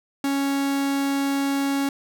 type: tone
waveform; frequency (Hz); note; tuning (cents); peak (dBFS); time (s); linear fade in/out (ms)
45% pulse; 277.2; C#4; 0; -21; 0.24-1.89; 2
effects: none